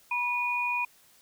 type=tone pair together; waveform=sine; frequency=971 / 2457 Hz; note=B5 / D#7; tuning=-30 / -22 cents; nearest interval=octave + major third; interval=1608 cents; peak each=-30 / -28 dBFS; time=0.11-0.85 s; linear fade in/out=5 ms; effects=white hiss -60 dBFS RMS until 1.21 s